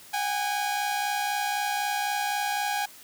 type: tone pair together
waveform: sawtooth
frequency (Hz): 756 / 819.9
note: F#5 / G#5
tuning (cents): +37 / -22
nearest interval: minor second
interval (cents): 141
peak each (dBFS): -29 / -23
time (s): 0.13-2.86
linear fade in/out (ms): 10
effects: white hiss -49 dBFS RMS until 3.03 s + high-pass 80 Hz 12 dB/octave